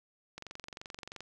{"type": "click train", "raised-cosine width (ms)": 0.2, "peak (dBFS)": -26, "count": 20, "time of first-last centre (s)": [0.38, 1.206], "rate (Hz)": 23, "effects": []}